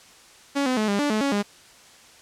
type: tone with pitch steps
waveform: sawtooth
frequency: 280.8 / 255.1 / 214.9 / 201.5 / 291.1 / 215.2 / 278.9 / 203.9 Hz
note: C#4 / C4 / A3 / G3 / D4 / A3 / C#4 / G#3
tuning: +22 / -44 / -41 / +48 / -15 / -38 / +11 / -32 cents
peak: -17 dBFS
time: 0.55-1.43 s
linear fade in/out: 20 ms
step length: 110 ms
effects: white hiss -50 dBFS RMS until 2.21 s + low-pass 8000 Hz 12 dB/octave